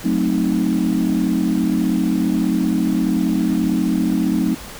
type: chord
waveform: sine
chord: F# diminished seventh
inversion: none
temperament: equal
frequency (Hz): 185 / 220 / 261.6 / 311.1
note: F#3 / A3 / C4 / Eb4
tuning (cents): 0 / 0 / 0 / 0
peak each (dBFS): -20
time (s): 0.04-4.55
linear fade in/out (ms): 10
effects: tanh soft clip ceiling -8 dBFS + pink hiss -35 dBFS RMS until 4.79 s